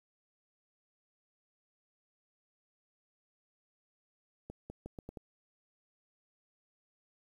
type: accelerating click train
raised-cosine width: 2 ms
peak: -30 dBFS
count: 6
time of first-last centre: 4.5-5.172 s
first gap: 200 ms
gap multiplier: 0.8
effects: 10-bit